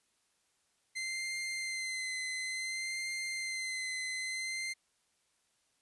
sawtooth tone with vibrato, 2071 Hz, C7, 18 cents flat, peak -32 dBFS, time 0.95-4.74 s, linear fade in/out 20 ms, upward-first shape sine, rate 0.57 Hz, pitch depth 23 cents each way, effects white hiss -75 dBFS RMS until 5.81 s + resampled to 24000 Hz

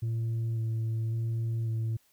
sine tone with vibrato, 113.3 Hz, A#2, 49 cents flat, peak -25 dBFS, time 0.02-1.97 s, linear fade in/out 10 ms, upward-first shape square, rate 0.91 Hz, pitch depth 14 cents each way, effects tanh soft clip ceiling -27 dBFS + white hiss -67 dBFS RMS until 2.12 s

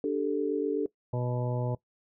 sine chord, D suspended fourth, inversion none, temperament equal, 293.7 / 392 / 440 Hz, D4 / G4 / A4, 0 / 0 / 0 cents, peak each -30 / -32 / -29 dBFS, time 0.04-0.86 s, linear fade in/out 2 ms
harmonic tone, 123.3 Hz, B2, 2 cents flat, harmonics 1 / 2 / 3 / 4 / 5 / 7 / 8, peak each -29 / -40 / -39 / -37 / -38 / -42 / -49 dBFS, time 1.13-1.75 s, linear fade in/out 5 ms
effects noise-tail reverb RT60 0.1 s tail -19 dB re dry

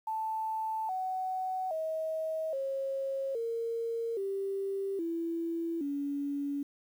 sine tone with pitch steps, 880 / 748.6 / 636.8 / 541.7 / 460.8 / 392 / 333.5 / 283.7 Hz, A5 / F#5 / D#5 / C#5 / A#4 / G4 / E4 / C#4, 0 / +20 / +40 / -40 / -20 / 0 / +20 / +40 cents, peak -31 dBFS, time 0.07-6.63 s, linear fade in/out 5 ms, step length 820 ms, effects 10-bit

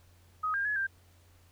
sine tone with pitch steps, 1258 / 1605 / 1695 / 1583 Hz, D#6 / G6 / G#6 / G6, +19 / +40 / +35 / +17 cents, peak -28 dBFS, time 0.43-0.87 s, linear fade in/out 10 ms, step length 110 ms, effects added 88 Hz sine -59 dBFS peak until 1.51 s + pink hiss -65 dBFS RMS until 1.51 s

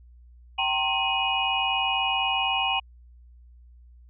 sine tone cluster, 776 / 916 / 1064 / 2495 / 2899 Hz, G5 / A#5 / C6 / D#7 / F#7, -18 / -31 / +29 / +4 / -36 cents, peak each -28 / -31 / -33 / -28 / -27 dBFS, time 0.58-2.8 s, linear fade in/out 10 ms, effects added 60 Hz sine -48 dBFS peak until 4.09 s

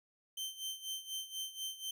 sawtooth tone with tremolo, 3107 Hz, G7, 16 cents flat, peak -34 dBFS, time 0.37-1.91 s, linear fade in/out 5 ms, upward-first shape sine, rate 4.1 Hz, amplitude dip 80%, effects none

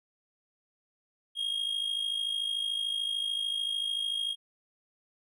triangle tone with amplitude modulation, 3255 Hz, G#7, 36 cents flat, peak -25 dBFS, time 1.35-4.36 s, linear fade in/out 50 ms, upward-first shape sine, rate 53.5 Hz, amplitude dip 65%, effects none

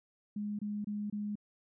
sine tone bursts, 207.7 Hz, G#3, in tune, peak -34 dBFS, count 4, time 0.36-1.355 s, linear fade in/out 5 ms, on 230 ms, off 25 ms, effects none

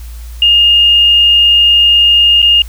sine tone with dropouts, 2834 Hz, F7, 25 cents sharp, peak -4 dBFS, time 0.42-2.62 s, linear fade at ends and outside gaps 2 ms, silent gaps 2.419-2.426 s, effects added 58 Hz sine -24 dBFS peak until 2.68 s + white hiss -40 dBFS RMS until 2.68 s

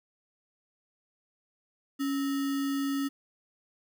sine tone with sample-and-hold, 277.2 Hz, C#4, in tune, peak -27 dBFS, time 1.99-3.09 s, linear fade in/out 20 ms, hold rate 1575 Hz, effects none

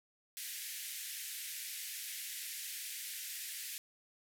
white band-pass noise, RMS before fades -44 dBFS, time 0.37-3.78 s, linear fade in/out 0 ms, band 1700 to 15000 Hz, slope 48 dB/octave, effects none

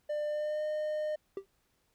triangle tone with pitch glide, 597 to 610.2 Hz, D5 to D#5, +28 to -34 cents, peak -29 dBFS, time 0.09-1.16 s, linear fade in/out 10 ms, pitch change +38 cents, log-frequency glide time 0.27-0.64 s
triangle tone with exponential decay, 391.2 Hz, G4, 4 cents flat, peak -29 dBFS, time 1.37-1.46 s, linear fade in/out 2 ms, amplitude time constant 19 ms
effects pink hiss -74 dBFS RMS until 1.94 s

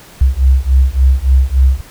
sine beating tone pair, 64.2 / 67.7 Hz, C2 / C#2, -32 / -40 cents, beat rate 3.5 Hz, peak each -10 dBFS, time 0.21-1.81 s, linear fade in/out 5 ms, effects pink hiss -39 dBFS RMS until 1.9 s

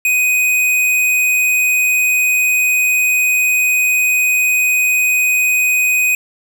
square tone, 2498 Hz, D#7, 6 cents sharp, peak -12 dBFS, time 0.05-6.15 s, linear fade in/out 2 ms, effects 8-bit

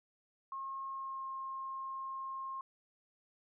sine tone with pitch glide, 1078 to 1068.1 Hz, C#6 to C6, -49 to +35 cents, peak -39 dBFS, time 0.52-2.61 s, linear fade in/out 2 ms, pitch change -16 cents, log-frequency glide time 0.89-1.26 s, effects none

